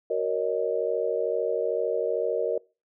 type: chord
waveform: sine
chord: D# minor seventh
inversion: first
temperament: just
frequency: 373.4 / 466.7 / 560 / 622.3 Hz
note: F#4 / A#4 / C#5 / D#5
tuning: +16 / +2 / +18 / 0 cents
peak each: -32 / -26 / -31 / -30 dBFS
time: 0.1-2.58 s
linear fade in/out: 5 ms
effects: noise-tail reverb RT60 0.3 s tail -23 dB re dry